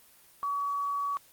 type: tone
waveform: sine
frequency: 1134 Hz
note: C#6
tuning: 39 cents sharp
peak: -28 dBFS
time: 0.43-1.17 s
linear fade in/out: 0 ms
effects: white hiss -58 dBFS RMS until 1.32 s + Opus 24 kbps